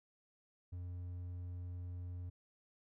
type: tone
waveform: triangle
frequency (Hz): 88.9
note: F2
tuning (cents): +31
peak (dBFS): -40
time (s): 0.72-2.3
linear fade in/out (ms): 10
effects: none